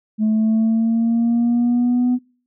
sine linear sweep, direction up, 215 to 249.4 Hz, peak -12 dBFS, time 0.18-2.19 s, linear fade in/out 50 ms, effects noise-tail reverb RT60 0.4 s tail -22 dB re dry + tanh soft clip ceiling -12 dBFS

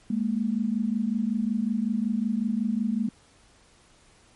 sine tone pair together, 207.7 / 233.1 Hz, G#3 / A#3, 0 / 0 cents, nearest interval major second, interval 200 cents, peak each -26 dBFS, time 0.1-3.09 s, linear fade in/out 5 ms, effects pink hiss -58 dBFS RMS until 4.35 s + MP3 48 kbps

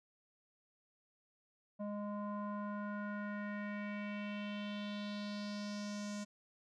square tone with low-pass filter sweep, 206.3 Hz, G#3, 11 cents flat, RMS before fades -42 dBFS, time 1.79-6.25 s, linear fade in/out 20 ms, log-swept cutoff 780 to 7000 Hz, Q 3.2, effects none

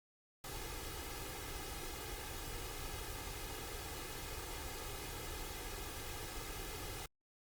pink noise with comb filter, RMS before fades -45 dBFS, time 0.44-7.06 s, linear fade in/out 2 ms, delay 2.4 ms, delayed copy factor +0.65, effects Opus 48 kbps

